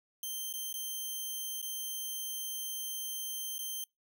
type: tone with dropouts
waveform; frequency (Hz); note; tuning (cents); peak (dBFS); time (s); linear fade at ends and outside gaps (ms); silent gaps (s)
5% pulse; 3136; G7; 0; -28; 0.23-3.84; 2; 0.528-0.537 / 0.728-0.74 / 1.616-1.626 / 3.582-3.59
effects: noise-tail reverb RT60 0.2 s tail -26 dB re dry